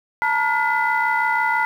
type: tone cluster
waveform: sine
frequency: 882 / 948 / 1428 / 2011 Hz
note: A5 / A#5 / F6 / B6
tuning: +4 / +29 / +38 / +31 cents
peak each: -22 dBFS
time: 0.22-1.65 s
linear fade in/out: 0 ms
effects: tanh soft clip ceiling -8 dBFS + 8-bit